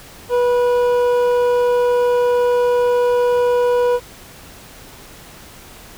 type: tone pair together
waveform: triangle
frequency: 488.2 / 976.4 Hz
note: B4 / B5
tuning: -20 / -20 cents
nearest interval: octave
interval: 1200 cents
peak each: -11 / -21 dBFS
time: 0.29-4 s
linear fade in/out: 50 ms
effects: pink hiss -40 dBFS RMS until 5.97 s